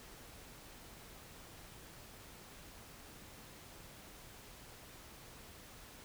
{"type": "silence", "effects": ["pink hiss -55 dBFS RMS until 6.04 s"]}